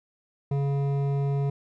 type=tone with hard clipping; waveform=sine; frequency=140 Hz; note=C#3; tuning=18 cents sharp; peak=-25 dBFS; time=0.51-1.5 s; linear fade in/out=5 ms; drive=11 dB; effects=none